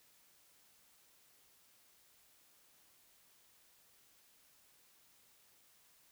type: silence
effects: white hiss -68 dBFS RMS until 6.11 s